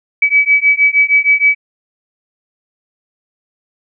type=beating tone pair; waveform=sine; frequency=2283 / 2289.4 Hz; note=D7 / D7; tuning=-50 / -45 cents; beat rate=6.4 Hz; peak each=-11 dBFS; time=0.22-1.55 s; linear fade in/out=5 ms; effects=none